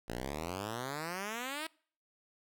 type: exponential sweep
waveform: 5% pulse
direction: up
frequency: 55 to 327.4 Hz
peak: -26 dBFS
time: 0.08-1.67 s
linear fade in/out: 5 ms
effects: noise-tail reverb RT60 0.5 s tail -25 dB re dry